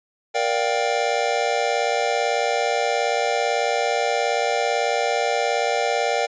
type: chord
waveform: square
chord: G minor seventh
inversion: first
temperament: just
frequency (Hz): 470.4 / 588 / 705.6 / 784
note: Bb4 / D5 / F5 / G5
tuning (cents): +16 / +2 / +18 / 0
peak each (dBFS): -26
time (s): 0.34-6.27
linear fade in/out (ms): 20
effects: resampled to 16000 Hz